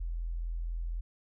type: tone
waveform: sine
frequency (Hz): 42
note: E1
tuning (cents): +33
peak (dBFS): -32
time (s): 0-1.01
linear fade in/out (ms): 10
effects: none